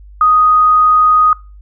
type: tone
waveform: sine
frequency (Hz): 1246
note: D#6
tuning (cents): +2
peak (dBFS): -6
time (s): 0.21-1.33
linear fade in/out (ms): 2
effects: noise-tail reverb RT60 0.3 s tail -24 dB re dry + added 50 Hz sine -34 dBFS peak until 1.61 s